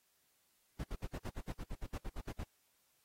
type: noise bursts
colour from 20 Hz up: brown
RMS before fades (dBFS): -40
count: 15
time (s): 0.79-2.438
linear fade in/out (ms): 10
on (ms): 52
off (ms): 62
effects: white hiss -75 dBFS RMS until 3.04 s + AAC 48 kbps